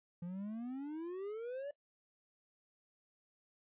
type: exponential sweep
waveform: triangle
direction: up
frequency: 169.7 to 587.3 Hz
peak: -38 dBFS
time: 0.22-1.71 s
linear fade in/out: 5 ms
effects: noise-tail reverb RT60 0.1 s tail -19 dB re dry + resampled to 8000 Hz